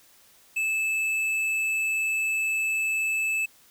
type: tone with tanh clipping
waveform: sine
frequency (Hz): 2619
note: E7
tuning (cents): -12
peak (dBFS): -25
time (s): 0.56-3.46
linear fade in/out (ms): 10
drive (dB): 9
effects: white hiss -57 dBFS RMS until 3.7 s